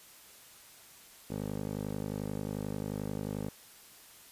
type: tone with band-pass filter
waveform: 15% pulse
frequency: 51.3 Hz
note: G#1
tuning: 21 cents flat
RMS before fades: -37 dBFS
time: 1.3-3.49 s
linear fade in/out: 5 ms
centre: 320 Hz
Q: 1.3
effects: white hiss -55 dBFS RMS until 4.31 s + resampled to 32000 Hz